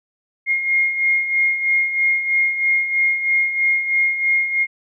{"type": "beating tone pair", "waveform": "sine", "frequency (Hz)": [2136, 2139.1], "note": ["C7", "C7"], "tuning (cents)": [35, 38], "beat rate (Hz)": 3.1, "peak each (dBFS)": [-23, -16], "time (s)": [0.46, 4.67], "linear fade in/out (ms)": 50, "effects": []}